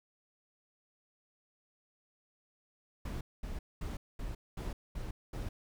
brown noise bursts, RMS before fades -39 dBFS, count 7, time 3.05-5.49 s, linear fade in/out 5 ms, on 160 ms, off 220 ms, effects none

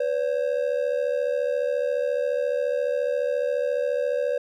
triangle ring-modulated tone, 533 Hz, C5, 32 cents sharp, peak -17 dBFS, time 0-4.38 s, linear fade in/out 5 ms, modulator 37.2 Hz, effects none

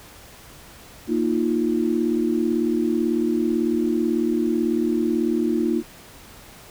sine chord, Bb suspended fourth, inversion none, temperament equal, 233.1 / 311.1 / 349.2 Hz, Bb3 / Eb4 / F4, 0 / 0 / 0 cents, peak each -23 dBFS, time 1.07-5.83 s, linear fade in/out 50 ms, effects pink hiss -45 dBFS RMS until 6.7 s

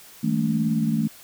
sine tone cluster, 161.4 / 204.9 / 223.2 / 284 Hz, E3 / G#3 / A3 / C#4, -36 / -23 / +25 / +42 cents, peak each -25 / -29 / -22 / -30 dBFS, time 0.23-1.08 s, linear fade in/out 10 ms, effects white hiss -47 dBFS RMS until 1.23 s

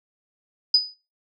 sine tone with exponential decay, 4978 Hz, D#8, in tune, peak -10 dBFS, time 0.74-0.94 s, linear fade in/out 5 ms, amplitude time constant 42 ms, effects noise-tail reverb RT60 0.3 s tail -19 dB re dry

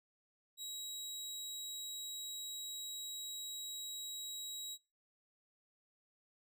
25% pulse tone, 3851 Hz, B7, 44 cents flat, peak -39 dBFS, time 0.57-4.78 s, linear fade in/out 50 ms, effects noise-tail reverb RT60 0.3 s tail -25 dB re dry

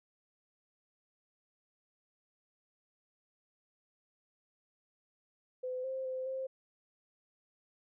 sine tone with pitch steps, 508 / 526 / 517 / 527 Hz, B4 / C5 / C5 / C5, +49 / +9 / -21 / +12 cents, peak -35 dBFS, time 5.63-6.47 s, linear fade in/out 10 ms, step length 210 ms, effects none

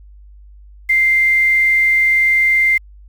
sine tone with quantisation, 2093 Hz, C7, in tune, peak -10 dBFS, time 0.89-2.78 s, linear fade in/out 10 ms, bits 6, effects added 50 Hz sine -38 dBFS peak until 3.08 s

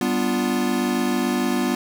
square chord, G dominant seventh, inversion none, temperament equal, 196 / 246.9 / 293.7 / 349.2 Hz, G3 / B3 / D4 / F4, 0 / 0 / 0 / 0 cents, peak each -28 / -23 / -29 / -27 dBFS, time 0.01-1.75 s, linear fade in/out 2 ms, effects none

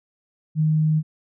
sine tone, 155.56 Hz, D#3, in tune, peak -16 dBFS, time 0.55-1.03 s, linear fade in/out 50 ms, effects none

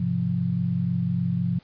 sine chord, F minor, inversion first, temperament just, 104.77 / 130.96 / 174.61 Hz, Ab2 / C3 / F3, +16 / +2 / 0 cents, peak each -30 / -27 / -24 dBFS, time 0-1.59 s, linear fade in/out 5 ms, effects pink hiss -57 dBFS RMS until 1.63 s + resampled to 11025 Hz

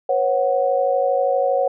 sine chord, B suspended second, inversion none, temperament equal with one note detuned, 493.9 / 546.4 / 740 Hz, B4 / C#5 / F#5, 0 / -25 / 0 cents, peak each -23 / -18 / -21 dBFS, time 0.09-1.68 s, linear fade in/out 5 ms, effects none

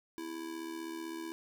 square tone with amplitude modulation, 330.1 Hz, E4, 2 cents sharp, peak -37 dBFS, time 0.18-1.32 s, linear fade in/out 0 ms, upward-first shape sine, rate 75.8 Hz, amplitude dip 65%, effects none

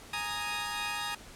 15% pulse chord, Ab suspended second, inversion none, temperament equal, 830.6 / 932.3 / 1244.5 Hz, Ab5 / Bb5 / Eb6, 0 / 0 / 0 cents, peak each -31 dBFS, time 0.13-1.15 s, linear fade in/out 5 ms, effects pink hiss -50 dBFS RMS until 1.35 s + low-pass 11000 Hz 12 dB/octave

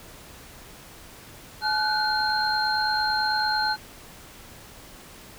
sine tone cluster, 855 / 1447 / 1516 / 4191 Hz, A5 / F#6 / F#6 / C8, -50 / -39 / +42 / +2 cents, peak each -25 / -31 / -28 / -27 dBFS, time 1.61-3.77 s, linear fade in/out 50 ms, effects pink hiss -46 dBFS RMS until 5.38 s

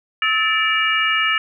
sine tone cluster, 1296 / 1763 / 2321 / 2856 Hz, E6 / A6 / D7 / F7, -30 / +3 / -21 / +38 cents, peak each -21 dBFS, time 0.22-1.38 s, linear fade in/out 2 ms, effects none

